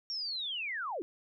sine linear sweep, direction down, 5590 to 294 Hz, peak -34 dBFS, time 0.1-1.02 s, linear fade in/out 0 ms, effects none

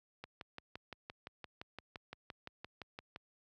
click train, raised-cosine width 0.3 ms, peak -29 dBFS, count 18, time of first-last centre 0.24-3.161 s, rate 5.82 Hz, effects high-pass 60 Hz 12 dB/octave

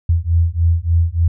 sine beating tone pair, 82.41 / 85.81 Hz, E2 / F2, 0 / -30 cents, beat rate 3.4 Hz, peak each -15 dBFS, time 0.09-1.28 s, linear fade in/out 5 ms, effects none

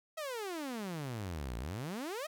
sawtooth exponential two-way sweep, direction down then up, 656 to 55 to 656 Hz, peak -34 dBFS, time 0.17-2.27 s, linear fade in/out 10 ms, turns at 1.57 s, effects 12-bit

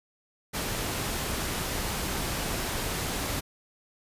pink noise, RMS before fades -31 dBFS, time 0.53-3.41 s, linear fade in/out 20 ms, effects resampled to 32000 Hz

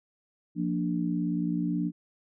sine chord, Bb major, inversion second, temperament equal, 174.61 / 233.1 / 293.7 Hz, F3 / Bb3 / D4, 0 / 0 / 0 cents, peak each -29 / -33 / -30 dBFS, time 0.55-1.92 s, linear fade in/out 50 ms, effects none

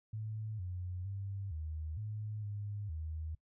sine tone with pitch steps, 108.6 / 90.3 / 98.5 / 78.3 / 106.6 / 102.9 / 79 Hz, A2 / F#2 / G2 / D#2 / G#2 / G#2 / D#2, -22 / -42 / +9 / +11 / +46 / -16 / +27 cents, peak -38 dBFS, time 0.13-3.35 s, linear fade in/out 5 ms, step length 460 ms, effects noise-tail reverb RT60 0.1 s tail -22 dB re dry

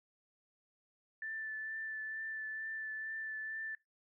sine tone with vibrato, 1761 Hz, A6, 1 cent sharp, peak -39 dBFS, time 1.22-3.75 s, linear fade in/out 2 ms, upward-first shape triangle, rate 2.2 Hz, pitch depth 17 cents each way, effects noise-tail reverb RT60 0.2 s tail -22 dB re dry

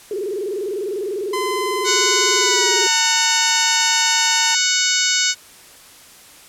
sine tone with vibrato, 396.2 Hz, G4, 18 cents sharp, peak -21 dBFS, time 0.11-2.87 s, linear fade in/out 2 ms, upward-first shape square, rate 20 Hz, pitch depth 120 cents each way
sawtooth tone with pitch glide, 1025 to 907.9 Hz, C6 to A#5, -36 to -46 cents, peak -18 dBFS, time 1.33-4.55 s, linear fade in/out 5 ms, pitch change -210 cents, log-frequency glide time 2.36-2.91 s
harmonic tone, 740 Hz, F#5, in tune, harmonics 2 / 3 / 4 / 5 / 6 / 7 / 8 / 9 / 10, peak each -24 / -24 / -24 / -24 / -24 / -24 / -24 / -24 / -24 dBFS, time 1.84-5.35 s, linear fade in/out 50 ms
effects white hiss -44 dBFS RMS until 6.48 s + low-pass 12000 Hz 12 dB/octave

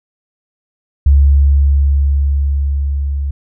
sine tone with level ramp, 70.1 Hz, C#2, 20 cents sharp, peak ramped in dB -4 to -15 dBFS, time 1.06-3.31 s, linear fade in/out 5 ms, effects none

